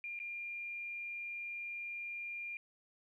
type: tone with dropouts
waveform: sine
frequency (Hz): 2400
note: D7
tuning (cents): +37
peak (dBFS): -40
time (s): 0.04-2.57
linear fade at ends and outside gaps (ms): 1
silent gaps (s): 0.191-0.2
effects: 13-bit

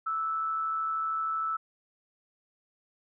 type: tone with amplitude modulation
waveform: sine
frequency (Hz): 1315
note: E6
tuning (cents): -5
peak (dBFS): -26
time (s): 0.06-1.57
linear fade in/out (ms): 10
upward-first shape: sine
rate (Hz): 153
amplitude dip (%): 40
effects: none

